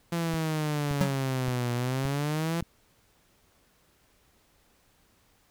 sawtooth exponential two-way sweep, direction down then up, 170.9 to 119.8 to 170.9 Hz, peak -23 dBFS, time 0.12-2.61 s, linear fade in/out 5 ms, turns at 1.73 s
click train, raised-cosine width 5 ms, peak -24 dBFS, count 5, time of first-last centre 0.34-2.626 s, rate 1.75 Hz
square tone with exponential decay, 185 Hz, F#3, in tune, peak -20 dBFS, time 1.01-1.18 s, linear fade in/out 0 ms, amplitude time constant 36 ms
effects pink hiss -65 dBFS RMS until 5.5 s

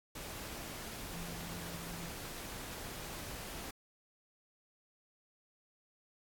sine tone in noise, 170 Hz, F3, 46 cents flat, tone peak -46 dBFS, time 1.13-2.1 s, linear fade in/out 5 ms, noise pink, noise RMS -45 dBFS, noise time 0.15-3.71 s, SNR -4 dB, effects AAC 64 kbps

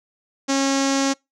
sawtooth tone with low-pass filter, 272.9 Hz, C#4, 27 cents flat, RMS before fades -20 dBFS, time 0.48-1.14 s, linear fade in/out 20 ms, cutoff 6300 Hz, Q 3.5, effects noise-tail reverb RT60 0.2 s tail -26 dB re dry

